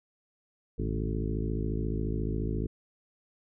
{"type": "harmonic tone with a mistuned harmonic", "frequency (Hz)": 54.3, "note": "A1", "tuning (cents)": -22, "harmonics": [1, 2, 3, 4, 5, 6, 7, 8], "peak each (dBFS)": [-32, -35, -37, -38, -39, -40, -40, -41], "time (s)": [0.78, 2.67], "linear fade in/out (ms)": 10, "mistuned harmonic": 3, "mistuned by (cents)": -89, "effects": []}